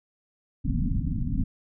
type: low-pass noise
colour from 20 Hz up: pink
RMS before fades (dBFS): -26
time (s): 0.64-1.44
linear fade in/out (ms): 10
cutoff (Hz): 270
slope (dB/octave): 96
effects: none